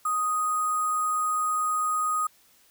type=tone with sample-and-hold; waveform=sine; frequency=1244.5 Hz; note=D#6; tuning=in tune; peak=-23 dBFS; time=0.05-2.27 s; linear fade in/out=5 ms; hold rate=8820 Hz; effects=white hiss -60 dBFS RMS until 2.7 s